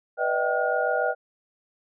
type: tone cluster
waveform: sine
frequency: 492.1 / 598 / 645 / 772 / 1432 Hz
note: B4 / D5 / E5 / G5 / F6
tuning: -6 / +31 / -38 / -27 / +43 cents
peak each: -28 dBFS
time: 0.17-1.15 s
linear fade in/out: 50 ms
effects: none